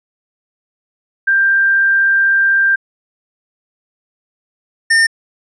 sine / square tone pair in turn, 1584 / 1813.3 Hz, G6 / A#6, +18 / -48 cents, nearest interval major second, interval 234 cents, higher second, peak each -9 dBFS, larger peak neither, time 1.27-2.76 / 4.9-5.07 s, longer first, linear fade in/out 10 ms, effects resampled to 22050 Hz

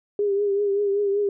sine tone with vibrato, 403.7 Hz, G#4, 49 cents flat, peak -19 dBFS, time 0.19-1.29 s, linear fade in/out 2 ms, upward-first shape triangle, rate 5.2 Hz, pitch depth 53 cents each way, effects none

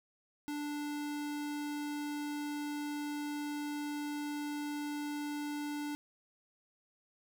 square tone, 293.7 Hz, D4, in tune, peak -37 dBFS, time 0.48-5.95 s, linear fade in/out 0 ms, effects none

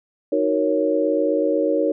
sine chord, D# minor seventh, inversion none, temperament equal, 311.1 / 370 / 466.2 / 554.4 Hz, D#4 / F#4 / A#4 / C#5, 0 / 0 / 0 / 0 cents, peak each -22 / -26 / -22 / -21 dBFS, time 0.32-1.92 s, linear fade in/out 5 ms, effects none

